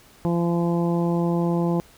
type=harmonic tone; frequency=171.1 Hz; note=F3; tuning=35 cents flat; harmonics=1 / 2 / 3 / 4 / 5 / 6; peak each=-21 / -25 / -30 / -34 / -33 / -37 dBFS; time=0.25-1.8 s; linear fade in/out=0 ms; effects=pink hiss -52 dBFS RMS until 1.97 s